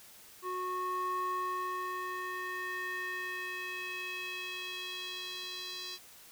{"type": "tone with band-pass filter sweep", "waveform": "square", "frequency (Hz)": 366.2, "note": "F#4", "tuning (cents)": -18, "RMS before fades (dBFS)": -38, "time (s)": [0.42, 5.99], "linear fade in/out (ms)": 50, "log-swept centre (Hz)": [880, 4400], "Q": 3.2, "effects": ["white hiss -55 dBFS RMS until 6.31 s"]}